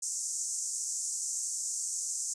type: band-pass noise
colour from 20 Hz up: white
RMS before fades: -35 dBFS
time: 0.02-2.34 s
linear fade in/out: 10 ms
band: 6100 to 8300 Hz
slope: 48 dB/octave
effects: none